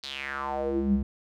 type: tone with band-pass filter sweep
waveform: square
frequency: 68.7 Hz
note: C#2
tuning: 15 cents flat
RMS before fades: -29 dBFS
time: 0.03-1.03 s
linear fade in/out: 5 ms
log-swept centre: 4400 to 140 Hz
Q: 5
effects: none